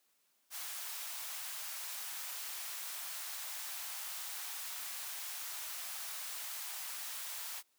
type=high-pass noise; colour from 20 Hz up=white; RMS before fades=-43 dBFS; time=0.5-7.63 s; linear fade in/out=50 ms; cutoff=710 Hz; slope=24 dB/octave; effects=white hiss -75 dBFS RMS until 7.78 s + high-pass 200 Hz 12 dB/octave